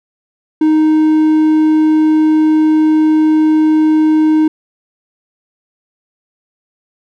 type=tone; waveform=triangle; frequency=311.1 Hz; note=D#4; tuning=in tune; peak=-5 dBFS; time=0.61-4.48 s; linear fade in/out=5 ms; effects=none